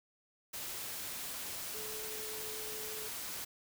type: tone in noise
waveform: sine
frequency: 432.7 Hz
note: A4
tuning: 29 cents flat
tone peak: -47 dBFS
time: 1.74-3.09 s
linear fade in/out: 10 ms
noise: white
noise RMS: -42 dBFS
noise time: 0.53-3.45 s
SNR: -8 dB
effects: none